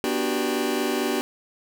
sawtooth chord, G major seventh, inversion first, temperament just, 245 / 294 / 367.5 / 392 Hz, B3 / D4 / F#4 / G4, -14 / +2 / -12 / 0 cents, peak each -24 dBFS, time 0.04-1.21 s, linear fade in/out 0 ms, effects none

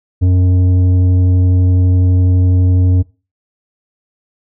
triangle tone with tanh clipping, 91.2 Hz, F#2, 24 cents flat, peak -9 dBFS, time 0.21-3.03 s, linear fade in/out 20 ms, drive 13 dB, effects noise-tail reverb RT60 0.3 s tail -20 dB re dry

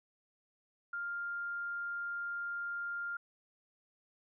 sine tone, 1400 Hz, F6, 4 cents sharp, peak -36 dBFS, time 0.93-3.17 s, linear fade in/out 5 ms, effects none

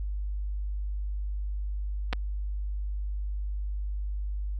clicks, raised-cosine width 0.3 ms, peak -14 dBFS, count 2, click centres 2.128 / 2.132 s, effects added 50 Hz sine -29 dBFS peak until 4.59 s

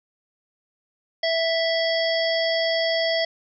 harmonic tone, 659.3 Hz, E5, in tune, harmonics 1 / 3 / 5 / 7 / 8, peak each -22 / -27 / -29 / -30 / -31 dBFS, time 1.23-3.25 s, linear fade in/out 5 ms, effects none

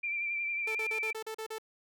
sine tone with vibrato, 2359 Hz, D7, 7 cents sharp, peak -31 dBFS, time 0.03-1.13 s, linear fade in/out 10 ms, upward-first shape triangle, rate 11 Hz, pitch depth 39 cents each way
sawtooth tone bursts, 440 Hz, A4, in tune, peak -33 dBFS, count 8, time 0.67-1.584 s, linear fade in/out 5 ms, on 81 ms, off 38 ms
effects none

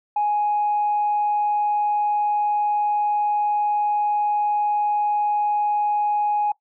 sine tone, 833 Hz, G#5, 5 cents sharp, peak -17 dBFS, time 0.16-6.52 s, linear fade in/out 5 ms, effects noise-tail reverb RT60 0.1 s tail -20 dB re dry + tanh soft clip ceiling -14 dBFS

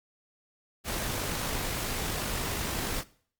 pink noise with amplitude modulation, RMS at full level -31 dBFS, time 0.84-3.04 s, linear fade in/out 50 ms, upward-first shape sine, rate 50.9 Hz, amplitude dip 30%, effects noise-tail reverb RT60 0.5 s tail -19 dB re dry + Opus 48 kbps

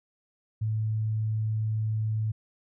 sine tone, 109.1 Hz, A2, 14 cents flat, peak -25 dBFS, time 0.61-2.32 s, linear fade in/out 10 ms, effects none

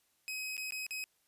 sawtooth tone with dropouts, 2535 Hz, D#7, 32 cents sharp, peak -34 dBFS, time 0.28-1.04 s, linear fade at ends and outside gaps 0 ms, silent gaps 0.568-0.578 / 0.707-0.722 / 0.866-0.908 s, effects white hiss -74 dBFS RMS until 1.27 s + resampled to 32000 Hz

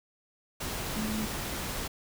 sine tone in noise, 216.2 Hz, A3, 30 cents flat, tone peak -31 dBFS, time 0.96-1.26 s, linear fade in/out 10 ms, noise pink, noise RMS -35 dBFS, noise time 0.6-1.88 s, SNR +1 dB, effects none

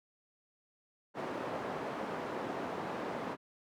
white band-pass noise, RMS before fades -39 dBFS, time 1.14-3.37 s, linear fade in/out 50 ms, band 190 to 810 Hz, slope 12 dB/octave, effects none

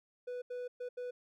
triangle tone bursts at uneven times, 493.9 Hz, B4, in tune, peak -36 dBFS, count 4, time 0.27-0.42 / 0.5-0.68 / 0.8-0.89 / 0.97-1.11 s, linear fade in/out 10 ms, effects none

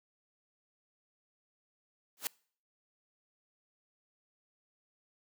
white noise with exponential growth, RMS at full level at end -30 dBFS, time 2.17-2.27 s, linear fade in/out 1 ms, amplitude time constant 20 ms, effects noise-tail reverb RT60 0.5 s tail -25 dB re dry + high-pass 200 Hz 12 dB/octave

